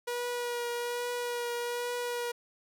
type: tone with vibrato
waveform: sawtooth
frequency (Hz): 482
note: B4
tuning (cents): -42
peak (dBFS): -28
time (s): 0.07-2.32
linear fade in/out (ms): 10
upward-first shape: triangle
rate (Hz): 1.2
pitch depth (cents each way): 18
effects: none